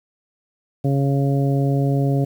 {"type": "harmonic tone", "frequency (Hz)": 138.59, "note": "C#3", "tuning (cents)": 0, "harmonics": [1, 2, 3, 4, 5], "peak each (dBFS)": [-17, -23, -27, -29, -31], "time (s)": [0.84, 2.25], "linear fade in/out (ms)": 10, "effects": ["8-bit"]}